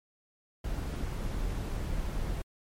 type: noise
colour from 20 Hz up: brown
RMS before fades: -33 dBFS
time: 0.64-2.42 s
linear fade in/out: 5 ms
effects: MP3 64 kbps